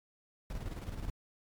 brown noise with tremolo, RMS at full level -38 dBFS, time 0.5-1.1 s, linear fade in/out 2 ms, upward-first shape square, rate 19 Hz, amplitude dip 50%, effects MP3 96 kbps

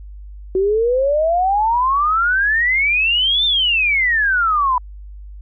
sine exponential two-way sweep, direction up then down, 370 to 3629 to 977 Hz, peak -13 dBFS, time 0.55-4.78 s, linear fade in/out 2 ms, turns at 3.45 s, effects added 50 Hz sine -32 dBFS peak until 5.41 s

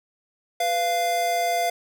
square tone pair together, 495.2 / 693.4 Hz, B4 / F5, +5 / -13 cents, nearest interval tritone, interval 582 cents, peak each -32 / -22 dBFS, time 0.6-1.7 s, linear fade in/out 5 ms, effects none

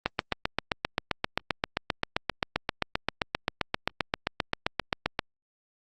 click train, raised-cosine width 0.3 ms, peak -8 dBFS, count 40, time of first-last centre 0.06-5.192 s, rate 7.6 Hz, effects Opus 32 kbps

